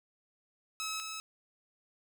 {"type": "tone pair in turn", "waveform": "10% pulse", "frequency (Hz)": [1289, 1294.7], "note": ["E6", "E6"], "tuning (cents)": [-39, -32], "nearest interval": "unison", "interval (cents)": 7, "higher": "second", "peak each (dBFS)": [-27, -31], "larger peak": "first", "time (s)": [[0.8, 1], [1, 1.2]], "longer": "neither", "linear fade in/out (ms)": 0, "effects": []}